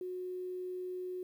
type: tone with quantisation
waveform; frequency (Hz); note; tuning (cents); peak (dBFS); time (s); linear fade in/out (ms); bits
sine; 365.3; F#4; -22; -37; 0.01-1.23; 2; 11
effects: none